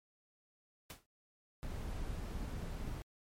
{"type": "noise with exponential decay", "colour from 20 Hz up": "pink", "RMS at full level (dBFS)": -44, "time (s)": [0.9, 1.06], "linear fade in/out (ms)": 1, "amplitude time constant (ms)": 34}
{"type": "noise", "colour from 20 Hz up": "brown", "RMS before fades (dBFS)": -41, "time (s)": [1.63, 3.02], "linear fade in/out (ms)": 0}
{"effects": ["MP3 64 kbps"]}